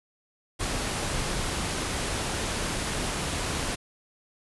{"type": "low-pass noise", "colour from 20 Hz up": "pink", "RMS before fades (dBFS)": -30, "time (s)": [0.59, 3.76], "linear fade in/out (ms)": 20, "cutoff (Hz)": 11000, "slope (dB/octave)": 96, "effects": []}